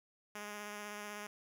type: tone with vibrato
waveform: 5% pulse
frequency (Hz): 207.7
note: G#3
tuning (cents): 0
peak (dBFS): -32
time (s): 0.35-1.27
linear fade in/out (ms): 5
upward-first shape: square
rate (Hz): 16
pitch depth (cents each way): 11
effects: none